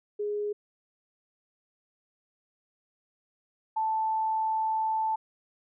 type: tone pair in turn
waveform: sine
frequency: 415.1 / 879.6 Hz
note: G#4 / A5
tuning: -1 / -1 cents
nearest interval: octave + minor second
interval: 1300 cents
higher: second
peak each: -28 / -25 dBFS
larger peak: second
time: 0.19-0.53 / 3.76-5.16 s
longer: second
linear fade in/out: 10 ms
effects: none